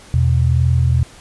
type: tone pair together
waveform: sine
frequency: 82.98 / 124.9 Hz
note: E2 / B2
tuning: +12 / +20 cents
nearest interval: perfect fifth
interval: 708 cents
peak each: -14 dBFS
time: 0.14-1.03 s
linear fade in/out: 0 ms
effects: pink hiss -42 dBFS RMS until 1.2 s + resampled to 24000 Hz